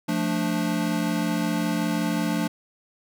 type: chord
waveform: square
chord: D minor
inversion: first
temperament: equal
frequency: 174.61 / 220 / 293.7 Hz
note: F3 / A3 / D4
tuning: 0 / 0 / 0 cents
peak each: -28 dBFS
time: 0.08-2.48 s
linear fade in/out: 10 ms
effects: none